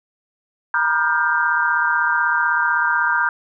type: tone cluster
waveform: sine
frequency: 944 / 980 / 1204 / 1414 / 1573 Hz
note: A#5 / B5 / D6 / F6 / G6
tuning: +22 / -14 / +43 / +21 / +6 cents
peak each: -23 / -27 / -24 / -21 / -19 dBFS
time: 0.74-3.29 s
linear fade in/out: 2 ms
effects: none